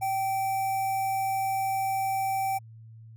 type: tone with notch filter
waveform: square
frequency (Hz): 775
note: G5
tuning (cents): -20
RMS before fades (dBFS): -28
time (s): 0.01-2.59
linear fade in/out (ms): 20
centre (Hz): 4000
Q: 0.56
effects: added 112 Hz sine -45 dBFS peak until 3.16 s